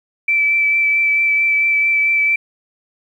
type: tone with vibrato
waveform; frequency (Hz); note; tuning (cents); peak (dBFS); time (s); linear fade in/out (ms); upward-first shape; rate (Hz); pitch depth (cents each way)
sine; 2321; D7; -21; -12; 0.28-2.36; 5; triangle; 4.5; 17
effects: 8-bit